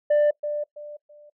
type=tone with echo; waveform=sine; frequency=592 Hz; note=D5; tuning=14 cents sharp; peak=-13 dBFS; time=0.1-0.31 s; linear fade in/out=10 ms; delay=330 ms; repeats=3; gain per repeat=-11 dB; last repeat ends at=1.3 s; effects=noise-tail reverb RT60 0.1 s tail -22 dB re dry + tanh soft clip ceiling -15 dBFS